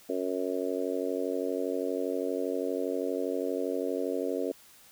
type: harmonic tone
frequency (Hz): 92.5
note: F#2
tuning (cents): 0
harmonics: 3 / 4 / 5 / 6 / 7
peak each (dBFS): -34 / -35 / -33 / -36 / -39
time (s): 0.09-4.52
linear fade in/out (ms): 5
effects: white hiss -56 dBFS RMS until 4.91 s